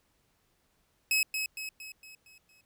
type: tone with echo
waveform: sawtooth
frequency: 2565 Hz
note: E7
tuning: 48 cents flat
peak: -21 dBFS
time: 1.11-1.23 s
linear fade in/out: 2 ms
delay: 230 ms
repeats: 6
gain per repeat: -6 dB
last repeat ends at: 2.61 s
effects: pink hiss -72 dBFS RMS until 2.65 s